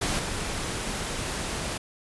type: noise with level steps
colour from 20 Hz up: pink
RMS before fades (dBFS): -27 / -31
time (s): 0.01-1.78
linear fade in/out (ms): 10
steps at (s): 0.19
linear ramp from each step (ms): 2
effects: resampled to 24000 Hz